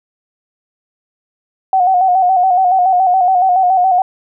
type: tone with vibrato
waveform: sine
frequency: 740 Hz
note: F#5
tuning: in tune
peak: -8 dBFS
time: 1.73-4.02 s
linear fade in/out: 2 ms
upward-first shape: square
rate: 7.1 Hz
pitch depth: 51 cents each way
effects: none